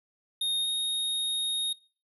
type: tone with pitch glide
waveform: square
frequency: 3700 to 3726 Hz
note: A#7 to A#7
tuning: -14 to -2 cents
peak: -27 dBFS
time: 0.41-1.73 s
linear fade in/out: 5 ms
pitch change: +12 cents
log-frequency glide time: 0.61-0.68 s
effects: noise-tail reverb RT60 0.4 s tail -23 dB re dry